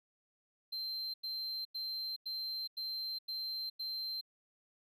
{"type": "tone bursts", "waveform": "triangle", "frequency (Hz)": 4127, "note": "C8", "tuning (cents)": -25, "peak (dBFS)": -36, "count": 7, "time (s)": [0.72, 4.212], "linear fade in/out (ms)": 10, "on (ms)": 420, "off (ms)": 92, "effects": []}